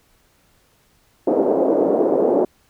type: band-pass noise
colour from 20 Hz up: pink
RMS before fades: -17 dBFS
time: 1.27-2.45 s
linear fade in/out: 5 ms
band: 320 to 580 Hz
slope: 24 dB/octave
effects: pink hiss -59 dBFS RMS until 2.69 s